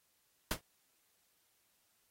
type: noise with exponential decay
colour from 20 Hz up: pink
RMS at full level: -30 dBFS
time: 0.51-0.61 s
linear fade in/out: 1 ms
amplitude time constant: 21 ms
effects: white hiss -75 dBFS RMS until 2.1 s + AAC 48 kbps